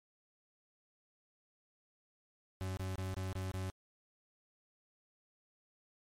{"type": "tone bursts", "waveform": "40% pulse", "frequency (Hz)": 94, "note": "F#2", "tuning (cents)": 28, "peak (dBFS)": -36, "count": 6, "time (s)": [2.61, 3.7], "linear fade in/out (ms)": 0, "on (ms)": 160, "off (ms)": 26, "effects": ["MP3 64 kbps"]}